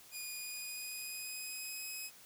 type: tone with pitch glide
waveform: 10% pulse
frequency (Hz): 2456 to 2537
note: D#7 to D#7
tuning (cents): -23 to +33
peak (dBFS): -33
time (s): 0.11-2.11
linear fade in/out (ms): 50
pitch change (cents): +56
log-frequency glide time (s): 0.35-1.87
effects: white hiss -58 dBFS RMS until 2.25 s